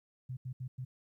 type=tone bursts at uneven times; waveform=sine; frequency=128.1 Hz; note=C3; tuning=36 cents flat; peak=-37 dBFS; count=4; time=0.29-0.37 / 0.45-0.53 / 0.6-0.68 / 0.78-0.85 s; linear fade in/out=10 ms; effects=13-bit